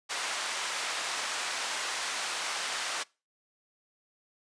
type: band-pass noise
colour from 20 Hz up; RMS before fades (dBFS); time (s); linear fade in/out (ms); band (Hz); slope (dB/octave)
pink; -34; 0.09-3.04; 20; 950 to 8700; 12
effects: noise-tail reverb RT60 0.3 s tail -24 dB re dry + resampled to 22050 Hz